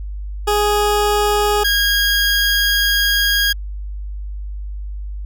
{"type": "tone pair in turn", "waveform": "20% pulse", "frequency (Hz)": [415.3, 1633.1], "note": ["G#4", "G#6"], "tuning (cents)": [0, -30], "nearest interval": "2 octaves", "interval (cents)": 2370, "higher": "second", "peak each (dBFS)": [-9, -9], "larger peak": "neither", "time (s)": [[0.47, 1.64], [1.64, 3.53]], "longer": "second", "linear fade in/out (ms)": 10, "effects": ["added 50 Hz sine -24 dBFS peak until 5.25 s"]}